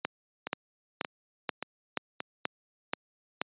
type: two click trains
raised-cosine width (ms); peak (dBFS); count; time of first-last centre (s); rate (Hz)
0.3; -12 / -17; 8 / 4; 0.05-3.415 / 0.47-2.204; 2.08 / 1.73
effects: high-pass 200 Hz 12 dB/octave + resampled to 8000 Hz